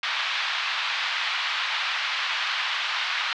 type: band-pass noise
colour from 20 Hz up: white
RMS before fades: -27 dBFS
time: 0.03-3.33 s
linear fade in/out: 2 ms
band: 950 to 3800 Hz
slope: 24 dB/octave
effects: low-pass 6000 Hz 12 dB/octave